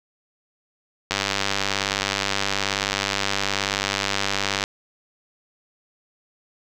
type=click train; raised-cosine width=0.2 ms; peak=-4 dBFS; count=350; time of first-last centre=1.11-4.639 s; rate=98.9 Hz; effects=none